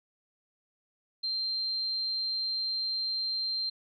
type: tone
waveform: sine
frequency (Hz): 4156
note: C8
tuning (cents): -12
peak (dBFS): -29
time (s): 1.23-3.7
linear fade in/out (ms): 10
effects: none